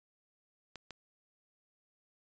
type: clicks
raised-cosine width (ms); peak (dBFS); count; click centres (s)
0.2; -27; 2; 0.757 / 0.907
effects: resampled to 16000 Hz